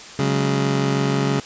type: chord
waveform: 25% pulse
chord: C# suspended fourth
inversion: none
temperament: just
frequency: 138.59 / 184.79 / 207.9 Hz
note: C#3 / F#3 / G#3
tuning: 0 / -2 / +2 cents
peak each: -16 / -22 / -22 dBFS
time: 0.19-1.4 s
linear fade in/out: 2 ms
effects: white hiss -38 dBFS RMS until 1.45 s + resampled to 16000 Hz